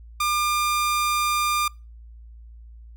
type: tone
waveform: sawtooth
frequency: 1200 Hz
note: D6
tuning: 37 cents sharp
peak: -17 dBFS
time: 0.2-1.68 s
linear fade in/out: 5 ms
effects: noise-tail reverb RT60 0.3 s tail -26 dB re dry + added 57 Hz sine -41 dBFS peak until 2.96 s